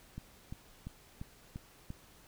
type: click train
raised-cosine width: 5 ms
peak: -29 dBFS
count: 6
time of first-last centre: 0.18-1.904 s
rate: 2.9 Hz
effects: pink hiss -60 dBFS RMS until 2.27 s